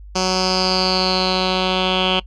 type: tone with low-pass filter sweep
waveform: 10% pulse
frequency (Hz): 185.7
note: F#3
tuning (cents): +7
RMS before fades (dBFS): -18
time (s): 0.15-2.2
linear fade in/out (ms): 10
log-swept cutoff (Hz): 5600 to 3200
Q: 8.4
effects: noise-tail reverb RT60 0.1 s tail -22 dB re dry + added 50 Hz sine -35 dBFS peak until 2.26 s